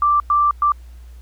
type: tone bursts at uneven times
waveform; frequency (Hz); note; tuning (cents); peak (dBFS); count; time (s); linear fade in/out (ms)
sine; 1174.7; D6; 0; -12; 3; 0.02-0.2 / 0.3-0.51 / 0.62-0.72; 2
effects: added 60 Hz sine -36 dBFS peak until 1.21 s + pink hiss -56 dBFS RMS until 1.21 s